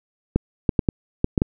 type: clicks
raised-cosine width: 3 ms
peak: -4 dBFS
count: 7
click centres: 0.36 / 0.692 / 0.792 / 0.888 / 1.244 / 1.378 / 1.419 s
effects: none